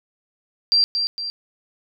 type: tone with echo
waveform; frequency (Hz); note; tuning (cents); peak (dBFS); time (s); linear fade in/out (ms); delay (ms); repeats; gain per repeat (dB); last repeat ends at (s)
sine; 4722; D8; +9; -13; 0.72-0.84; 0; 230; 2; -6; 1.3
effects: none